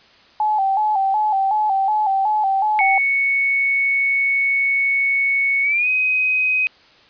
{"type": "tone with vibrato", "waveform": "sine", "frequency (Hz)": 814, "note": "G#5", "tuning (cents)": -35, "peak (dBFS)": -15, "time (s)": [0.4, 2.98], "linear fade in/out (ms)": 2, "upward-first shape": "square", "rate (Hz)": 2.7, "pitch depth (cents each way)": 82}
{"type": "tone with pitch glide", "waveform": "sine", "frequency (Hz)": [2217, 2517], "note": ["C#7", "D#7"], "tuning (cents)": [0, 19], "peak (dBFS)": -15, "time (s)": [2.79, 6.67], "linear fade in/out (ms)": 0, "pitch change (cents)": 219, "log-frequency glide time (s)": [5.63, 5.88]}
{"effects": ["white hiss -50 dBFS RMS until 7.09 s", "resampled to 11025 Hz"]}